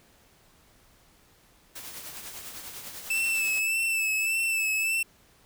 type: noise with tremolo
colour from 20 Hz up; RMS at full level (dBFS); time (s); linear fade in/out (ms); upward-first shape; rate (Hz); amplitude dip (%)
white; -39; 1.75-3.6; 10; triangle; 10; 50
type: tone with vibrato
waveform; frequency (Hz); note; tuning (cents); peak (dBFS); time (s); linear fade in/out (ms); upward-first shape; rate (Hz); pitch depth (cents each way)
45% pulse; 2637; E7; 0; -24; 3.1-5.03; 5; sine; 1.7; 37
effects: pink hiss -60 dBFS RMS until 5.45 s